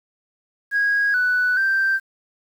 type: tone with pitch steps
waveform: sine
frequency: 1646 / 1487 / 1568 Hz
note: G#6 / F#6 / G6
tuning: -16 / +8 / 0 cents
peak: -15 dBFS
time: 0.71-2 s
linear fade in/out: 50 ms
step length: 430 ms
effects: tanh soft clip ceiling -13 dBFS + 8-bit